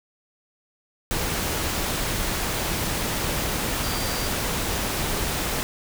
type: tone in noise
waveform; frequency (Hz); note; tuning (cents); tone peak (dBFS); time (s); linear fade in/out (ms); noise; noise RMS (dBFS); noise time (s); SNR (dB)
sine; 4716; D8; +6; -35; 3.84-4.27; 0; pink; -26; 1.11-5.63; -12
effects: none